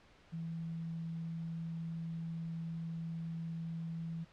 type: tone with quantisation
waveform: sine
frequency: 164.81 Hz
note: E3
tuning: in tune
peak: -38 dBFS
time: 0.32-4.25 s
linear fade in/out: 20 ms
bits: 11
effects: pink hiss -63 dBFS RMS until 4.32 s + low-pass 4000 Hz 12 dB/octave